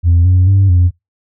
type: tone with pitch steps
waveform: sine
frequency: 85.7 / 91.3 / 97.4 / 88.7 Hz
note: F2 / F#2 / G2 / F2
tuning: -32 / -23 / -11 / +27 cents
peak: -4 dBFS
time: 0.03-0.91 s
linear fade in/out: 50 ms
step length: 220 ms
effects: noise-tail reverb RT60 0.2 s tail -25 dB re dry + tanh soft clip ceiling -4 dBFS